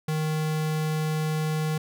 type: tone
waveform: square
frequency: 155.56 Hz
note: D#3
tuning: in tune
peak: -25 dBFS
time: 0.08-1.78 s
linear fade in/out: 5 ms
effects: none